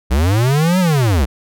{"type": "linear two-way sweep", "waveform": "square", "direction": "up then down", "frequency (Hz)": [58.27, 190, 58.27], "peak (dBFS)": -12, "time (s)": [0.1, 1.26], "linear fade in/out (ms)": 20, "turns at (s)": 0.79, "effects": []}